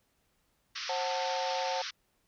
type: band-pass noise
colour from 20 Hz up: white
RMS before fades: -39 dBFS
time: 0.75-1.91 s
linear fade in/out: 10 ms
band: 1100 to 5800 Hz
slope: 96 dB/octave
type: chord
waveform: sine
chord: F# diminished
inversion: second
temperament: just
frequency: 532.8 / 740 / 888 Hz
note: C5 / F#5 / A5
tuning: +31 / 0 / +16 cents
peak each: -35 dBFS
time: 0.89-1.82 s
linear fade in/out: 5 ms
effects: pink hiss -74 dBFS RMS until 2.27 s